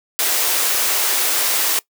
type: high-pass noise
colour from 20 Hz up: white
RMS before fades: -18 dBFS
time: 0.19-1.79 s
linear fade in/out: 0 ms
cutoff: 340 Hz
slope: 24 dB/octave
effects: noise-tail reverb RT60 0.1 s tail -21 dB re dry